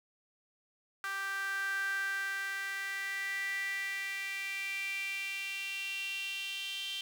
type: tone with high-pass filter sweep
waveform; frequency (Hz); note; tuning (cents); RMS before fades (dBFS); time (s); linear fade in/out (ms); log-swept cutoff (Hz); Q
sawtooth; 392.2; G4; +1; -37; 1.04-7.01; 0; 1400 to 3100; 8.1
effects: none